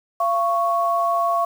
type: tone pair together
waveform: sine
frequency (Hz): 685 / 1108.7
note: F5 / C#6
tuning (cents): -34 / 0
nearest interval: minor sixth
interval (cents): 834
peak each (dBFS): -20 / -20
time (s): 0.2-1.45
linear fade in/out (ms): 5
effects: 7-bit